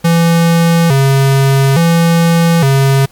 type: tone with vibrato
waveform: square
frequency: 151.2 Hz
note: D#3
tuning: 49 cents flat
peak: -7 dBFS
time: 0.04-3.06 s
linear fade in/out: 10 ms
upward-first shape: square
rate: 0.58 Hz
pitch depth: 180 cents each way
effects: pink hiss -45 dBFS RMS until 3.11 s + MP3 96 kbps